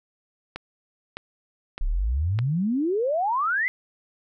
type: click train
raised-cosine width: 0.3 ms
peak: -16 dBFS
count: 4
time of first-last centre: 0.56-2.389 s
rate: 1.64 Hz
type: exponential sweep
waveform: sine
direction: up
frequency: 31 to 2093 Hz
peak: -21 dBFS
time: 1.81-3.68 s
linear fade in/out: 0 ms
effects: none